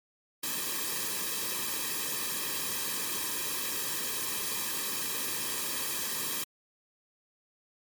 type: noise with comb filter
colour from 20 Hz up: white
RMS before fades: -33 dBFS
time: 0.43-6.44 s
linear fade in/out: 5 ms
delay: 1.4 ms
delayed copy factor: -0.85
effects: MP3 96 kbps